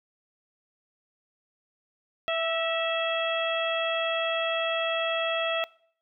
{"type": "harmonic tone with a mistuned harmonic", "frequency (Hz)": 659.3, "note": "E5", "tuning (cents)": 0, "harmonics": [1, 2, 3, 4, 5], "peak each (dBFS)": [-27, -33, -36, -33, -33], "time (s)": [2.28, 5.64], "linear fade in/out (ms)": 0, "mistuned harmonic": 3, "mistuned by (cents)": -38, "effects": ["noise-tail reverb RT60 0.6 s tail -23 dB re dry"]}